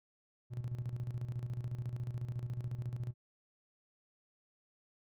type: tone with tremolo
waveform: triangle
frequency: 121.4 Hz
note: B2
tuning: 29 cents flat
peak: -31 dBFS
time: 0.5-3.14 s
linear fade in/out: 50 ms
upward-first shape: square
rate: 14 Hz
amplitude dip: 70%
effects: tanh soft clip ceiling -31 dBFS